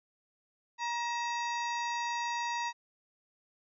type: harmonic tone with a mistuned harmonic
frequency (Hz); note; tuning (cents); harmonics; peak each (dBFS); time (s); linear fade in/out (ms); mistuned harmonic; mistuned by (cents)
947; A#5; +27; 1 / 2 / 3 / 4 / 5 / 6 / 7; -33 / -39 / -43 / -45 / -47 / -49 / -50; 0.78-2.73; 50; 3; -140
effects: none